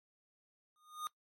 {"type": "tone with exponential growth", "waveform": "square", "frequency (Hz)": 1228, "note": "D#6", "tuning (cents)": -23, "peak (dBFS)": -36, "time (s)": [0.76, 1.07], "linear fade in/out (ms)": 0, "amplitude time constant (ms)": 67, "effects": ["noise-tail reverb RT60 0.1 s tail -20 dB re dry", "MP3 64 kbps"]}